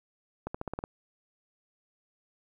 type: accelerating click train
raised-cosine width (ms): 1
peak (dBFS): -20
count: 7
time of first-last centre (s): 0.47-0.839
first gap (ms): 75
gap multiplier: 0.92
effects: 10-bit